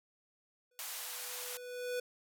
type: tone with exponential growth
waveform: square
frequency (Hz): 493.9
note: B4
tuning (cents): 0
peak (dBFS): -34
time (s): 0.71-2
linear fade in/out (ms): 5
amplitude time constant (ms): 280
type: band-pass noise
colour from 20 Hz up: white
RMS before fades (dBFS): -43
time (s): 0.79-1.57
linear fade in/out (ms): 0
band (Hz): 620 to 16000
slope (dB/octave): 48
effects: none